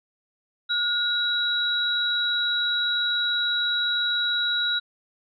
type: tone pair together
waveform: sine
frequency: 1435 / 3878 Hz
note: F6 / B7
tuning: +47 / -32 cents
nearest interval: octave + perfect fourth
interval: 1721 cents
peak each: -26 / -23 dBFS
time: 0.69-4.8 s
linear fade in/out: 20 ms
effects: none